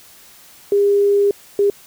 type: tone bursts at uneven times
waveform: sine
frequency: 404 Hz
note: G#4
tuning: 48 cents flat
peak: -11 dBFS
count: 2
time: 0.72-1.31 / 1.59-1.7 s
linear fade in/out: 2 ms
effects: white hiss -45 dBFS RMS until 1.86 s